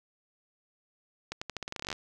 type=accelerating click train; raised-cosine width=0.2 ms; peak=-18 dBFS; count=16; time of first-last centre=1.32-1.928 s; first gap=95 ms; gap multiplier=0.86; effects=none